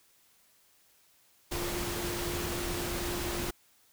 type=tone in noise; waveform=sine; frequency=349.2 Hz; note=F4; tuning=in tune; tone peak=-37 dBFS; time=1.51-3.51 s; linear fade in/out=10 ms; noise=pink; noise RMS=-35 dBFS; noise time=1.51-3.51 s; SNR=-5 dB; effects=white hiss -65 dBFS RMS until 3.92 s

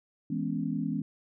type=chord; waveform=sine; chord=C# minor seventh; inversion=first; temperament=equal with one note detuned; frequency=163.11 / 207.7 / 246.9 / 277.2 Hz; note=E3 / G#3 / B3 / C#4; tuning=-18 / 0 / 0 / 0 cents; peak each=-34 dBFS; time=0.3-1.02 s; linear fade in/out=5 ms; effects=none

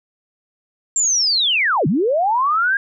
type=linear two-way sweep; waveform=sine; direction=down then up; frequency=7450 to 132 to 1642 Hz; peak=-14 dBFS; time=0.96-2.77 s; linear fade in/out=2 ms; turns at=1.87 s; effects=none

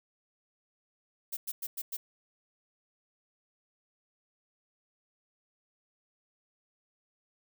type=noise bursts; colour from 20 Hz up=violet; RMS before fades=-36 dBFS; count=5; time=1.32-1.97 s; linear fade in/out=10 ms; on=50 ms; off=100 ms; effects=none

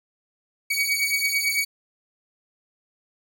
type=beating tone pair; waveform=sawtooth; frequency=2251 / 2260 Hz; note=C#7 / C#7; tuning=+26 / +33 cents; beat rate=9 Hz; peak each=-21 dBFS; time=0.7-1.65 s; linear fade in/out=10 ms; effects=none

